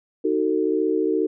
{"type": "chord", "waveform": "sine", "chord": "D# diminished", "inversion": "none", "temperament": "just", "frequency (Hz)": [311.1, 373.4, 448], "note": ["D#4", "F#4", "A4"], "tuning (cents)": [0, 16, 31], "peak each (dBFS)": -23, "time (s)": [0.24, 1.27], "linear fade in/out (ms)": 10, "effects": []}